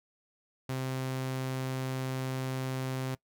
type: tone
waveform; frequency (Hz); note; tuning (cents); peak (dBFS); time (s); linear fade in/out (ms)
sawtooth; 130.81; C3; 0; -28; 0.69-3.15; 5
effects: noise-tail reverb RT60 0.1 s tail -21 dB re dry